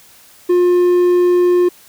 triangle tone, 355.6 Hz, F4, 31 cents sharp, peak -7 dBFS, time 0.49-1.69 s, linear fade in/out 10 ms, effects white hiss -45 dBFS RMS until 1.88 s

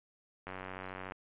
click train, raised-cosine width 0.5 ms, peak -27 dBFS, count 62, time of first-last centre 0.47-1.121 s, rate 93.7 Hz, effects resampled to 8000 Hz

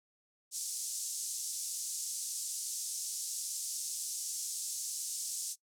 pink band-pass noise, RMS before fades -39 dBFS, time 0.51-5.56 s, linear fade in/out 50 ms, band 5900 to 10000 Hz, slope 24 dB/octave, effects noise-tail reverb RT60 0.1 s tail -20 dB re dry

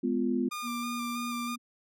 sine chord, F diminished, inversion first, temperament just, 209.5 / 251.4 / 349.2 Hz, Ab3 / Cb4 / F4, +15 / +31 / 0 cents, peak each -32 / -28 / -32 dBFS, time 0.03-0.49 s, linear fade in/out 10 ms
sawtooth tone with vibrato, 1200 Hz, D6, 37 cents sharp, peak -31 dBFS, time 0.51-1.56 s, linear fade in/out 10 ms, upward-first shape square, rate 3.1 Hz, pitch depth 20 cents each way
sine tone, 239.6 Hz, A#3, 48 cents sharp, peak -34 dBFS, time 0.62-1.58 s, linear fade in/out 50 ms
effects none

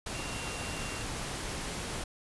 sine tone in noise, 2761 Hz, F7, 20 cents flat, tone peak -44 dBFS, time 0.14-1.03 s, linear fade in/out 5 ms, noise pink, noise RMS -37 dBFS, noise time 0.06-2.04 s, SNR -10 dB, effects resampled to 24000 Hz

